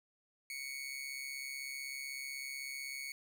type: tone with amplitude modulation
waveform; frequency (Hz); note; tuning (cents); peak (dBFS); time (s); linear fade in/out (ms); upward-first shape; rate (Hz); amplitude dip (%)
sawtooth; 2217; C#7; 0; -35; 0.5-3.12; 2; sine; 136; 60
effects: none